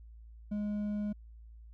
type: tone with hard clipping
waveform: triangle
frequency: 207.7 Hz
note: G#3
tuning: in tune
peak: -33 dBFS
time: 0.51-1.13 s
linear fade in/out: 10 ms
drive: 7 dB
effects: added 56 Hz sine -49 dBFS peak until 1.73 s